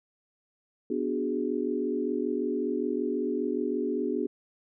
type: chord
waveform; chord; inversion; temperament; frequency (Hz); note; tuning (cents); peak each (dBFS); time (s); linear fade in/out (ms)
sine; G# half-diminished seventh; first; equal; 246.9 / 293.7 / 370 / 415.3; B3 / D4 / F#4 / G#4; 0 / 0 / 0 / 0; -32; 0.9-4.27; 5
effects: none